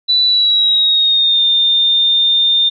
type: tone with pitch glide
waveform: sine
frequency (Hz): 3970 to 3620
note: B7 to A7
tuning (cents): +8 to +48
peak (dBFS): -9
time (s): 0.08-2.7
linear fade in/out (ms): 20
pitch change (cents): -160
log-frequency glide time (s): 0.25-1.43
effects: none